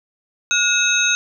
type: tone cluster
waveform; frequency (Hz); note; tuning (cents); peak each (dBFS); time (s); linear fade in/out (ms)
sine; 1437 / 2592 / 3797 / 6360; F6 / E7 / A#7 / G8; +49 / -30 / +31 / +24; -20; 0.51-1.15; 0
effects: none